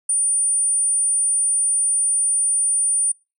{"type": "tone", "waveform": "sine", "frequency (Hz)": 9320, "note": "D9", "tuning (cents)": -14, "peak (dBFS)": -16, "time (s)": [0.09, 3.12], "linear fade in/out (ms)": 5, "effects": ["noise-tail reverb RT60 0.3 s tail -25 dB re dry"]}